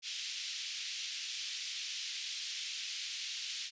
pink band-pass noise, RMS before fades -41 dBFS, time 0.02-3.71 s, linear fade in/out 50 ms, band 2700 to 6200 Hz, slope 24 dB/octave, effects resampled to 16000 Hz

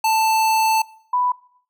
square / sine tone pair in turn, 883 / 991.1 Hz, A5 / B5, +6 / +6 cents, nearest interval major second, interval 200 cents, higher second, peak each -16 dBFS, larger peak neither, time 0.04-0.82 / 1.13-1.32 s, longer first, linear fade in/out 5 ms, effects noise-tail reverb RT60 0.6 s tail -21 dB re dry

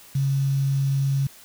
sine tone with quantisation, 137.2 Hz, C#3, 17 cents flat, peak -19 dBFS, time 0.15-1.27 s, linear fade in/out 5 ms, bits 7, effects white hiss -48 dBFS RMS until 1.44 s

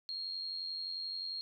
sine tone with amplitude modulation, 4253 Hz, C8, 27 cents sharp, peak -35 dBFS, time 0.09-1.41 s, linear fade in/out 0 ms, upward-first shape sine, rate 91.4 Hz, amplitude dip 50%, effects none

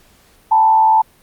sine tone with frequency modulation, 880 Hz, A5, in tune, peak -8 dBFS, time 0.51-1.02 s, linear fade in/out 10 ms, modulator 81.9 Hz, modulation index 0.54, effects pink hiss -51 dBFS RMS until 1.22 s + Opus 48 kbps

